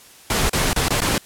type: noise with dropouts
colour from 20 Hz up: pink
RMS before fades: -19 dBFS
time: 0.3-1.18 s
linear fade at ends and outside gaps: 2 ms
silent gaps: 0.496-0.531 / 0.732-0.761 / 0.884-0.905 / 1.005-1.017 s
effects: white hiss -46 dBFS RMS until 1.25 s + low-pass 12000 Hz 12 dB/octave